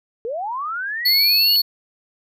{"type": "linear sweep", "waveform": "sine", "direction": "up", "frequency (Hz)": [433.2, 2936], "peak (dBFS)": -23, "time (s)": [0.25, 1.56], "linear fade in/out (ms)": 0}
{"type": "tone", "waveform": "square", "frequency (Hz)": 4400, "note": "C#8", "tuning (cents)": -14, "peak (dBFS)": -14, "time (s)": [1.05, 1.62], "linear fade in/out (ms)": 10}
{"effects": []}